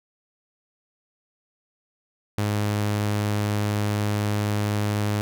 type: tone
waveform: sawtooth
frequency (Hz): 104.1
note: G#2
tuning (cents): +5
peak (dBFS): -18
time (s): 2.38-5.21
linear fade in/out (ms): 0
effects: none

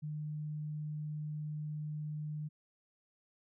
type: tone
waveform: sine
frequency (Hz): 151.4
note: D#3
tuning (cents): -47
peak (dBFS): -37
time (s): 0.02-2.49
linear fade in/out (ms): 20
effects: none

